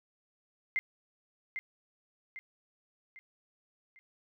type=tone with echo; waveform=sine; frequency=2093 Hz; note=C7; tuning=in tune; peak=-27 dBFS; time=0.76-0.79 s; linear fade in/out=0 ms; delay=800 ms; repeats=4; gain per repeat=-7 dB; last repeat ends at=3.99 s; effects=none